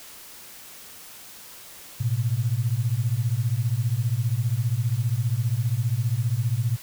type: beating tone pair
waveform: sine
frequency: 110 / 125 Hz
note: A2 / B2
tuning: 0 / +21 cents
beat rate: 15 Hz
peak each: -24 dBFS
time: 2-6.77 s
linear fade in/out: 10 ms
effects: white hiss -44 dBFS RMS until 6.82 s